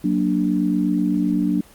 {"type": "chord", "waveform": "sine", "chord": "Gb augmented", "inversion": "none", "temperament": "equal", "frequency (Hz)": [185, 233.1, 293.7], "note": ["Gb3", "Bb3", "D4"], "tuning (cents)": [0, 0, 0], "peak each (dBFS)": [-21, -23, -20], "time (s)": [0.04, 1.61], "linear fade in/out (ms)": 5, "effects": ["pink hiss -48 dBFS RMS until 1.74 s", "Opus 24 kbps"]}